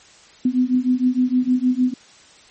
sine beating tone pair, 249 / 255.5 Hz, B3 / C4, +14 / -41 cents, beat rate 6.5 Hz, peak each -18 dBFS, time 0.45-1.94 s, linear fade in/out 5 ms, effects white hiss -48 dBFS RMS until 2.5 s + MP3 32 kbps

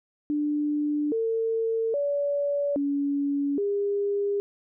sine tone with pitch steps, 296.1 / 451.3 / 572 / 283.2 / 404.3 Hz, D4 / A4 / D5 / C#4 / G#4, +14 / +44 / -46 / +37 / -46 cents, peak -23 dBFS, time 0.3-4.4 s, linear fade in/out 0 ms, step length 820 ms, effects none

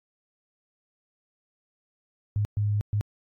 sine tone bursts at uneven times, 103.83 Hz, G#2, in tune, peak -22 dBFS, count 3, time 2.36-2.45 / 2.57-2.81 / 2.93-3.01 s, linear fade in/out 0 ms, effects AAC 64 kbps

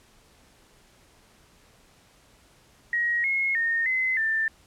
sine tone with pitch steps, 1893 / 2165 / 1838 / 2045 / 1782 Hz, A#6 / C#7 / A#6 / C7 / A6, +26 / -41 / -25 / -40 / +22 cents, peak -22 dBFS, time 2.93-4.48 s, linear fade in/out 2 ms, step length 310 ms, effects pink hiss -58 dBFS RMS until 4.66 s + low-pass 11000 Hz 12 dB/octave

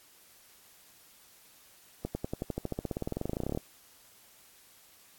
accelerating click train, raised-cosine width 2 ms, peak -19 dBFS, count 29, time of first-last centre 2.05-3.574 s, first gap 100 ms, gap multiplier 0.95, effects white hiss -59 dBFS RMS until 5.18 s + AAC 64 kbps

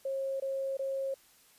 sine tone bursts, 540 Hz, C#5, 45 cents flat, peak -31 dBFS, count 3, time 0.05-1.142 s, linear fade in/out 5 ms, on 350 ms, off 21 ms, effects white hiss -62 dBFS RMS until 1.58 s + resampled to 32000 Hz

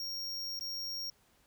square tone with dropouts, 5570 Hz, F8, 5 cents flat, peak -37 dBFS, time 0-1.1 s, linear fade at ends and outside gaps 2 ms, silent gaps 0.593-0.609 s, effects pink hiss -68 dBFS RMS until 1.46 s

